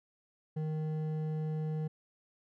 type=tone with hard clipping; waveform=sine; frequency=155.56 Hz; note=D#3; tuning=in tune; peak=-34 dBFS; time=0.56-1.88 s; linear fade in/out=10 ms; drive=8 dB; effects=none